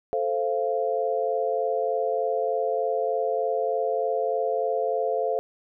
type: chord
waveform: sine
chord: F major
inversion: first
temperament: equal with one note detuned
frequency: 440 / 523.3 / 689.6 Hz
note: A4 / C5 / F5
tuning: 0 / 0 / -22 cents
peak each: -27 dBFS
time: 0.13-5.39 s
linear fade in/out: 0 ms
effects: none